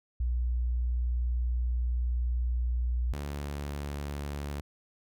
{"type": "tone pair in turn", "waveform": ["sine", "sawtooth"], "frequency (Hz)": [60.5, 71.9], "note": ["B1", "D2"], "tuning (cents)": [-35, -36], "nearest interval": "minor third", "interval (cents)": 299, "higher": "second", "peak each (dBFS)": [-26, -30], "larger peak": "first", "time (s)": [[0.2, 3.13], [3.13, 4.61]], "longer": "first", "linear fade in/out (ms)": 5, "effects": []}